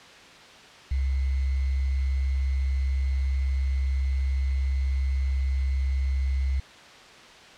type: tone with sample-and-hold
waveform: sine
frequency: 66.8 Hz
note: C2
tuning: 36 cents sharp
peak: -22 dBFS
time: 0.91-6.6 s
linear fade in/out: 5 ms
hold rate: 2100 Hz
effects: white hiss -47 dBFS RMS until 7.57 s + low-pass 4000 Hz 12 dB/octave